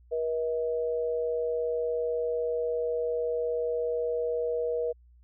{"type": "tone pair together", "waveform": "sine", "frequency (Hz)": [478.7, 639], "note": ["A#4", "D#5"], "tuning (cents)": [46, 46], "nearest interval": "perfect fourth", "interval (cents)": 500, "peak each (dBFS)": [-27, -34], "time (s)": [0.11, 4.93], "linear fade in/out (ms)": 20, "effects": ["added 60 Hz sine -54 dBFS peak until 5.23 s"]}